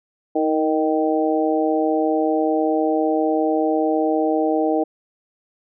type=harmonic tone with a mistuned harmonic; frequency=155.56 Hz; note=D#3; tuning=in tune; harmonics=2 / 3 / 4 / 5; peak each=-20 / -22 / -23 / -24 dBFS; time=0.35-4.84 s; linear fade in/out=10 ms; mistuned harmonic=2; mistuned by=+29 cents; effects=none